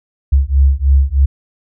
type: beating tone pair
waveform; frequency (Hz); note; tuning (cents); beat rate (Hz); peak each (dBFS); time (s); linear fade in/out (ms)
sine; 67 / 70.2; C2 / C#2; +42 / +22; 3.2; -11; 0.32-1.26; 10
effects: none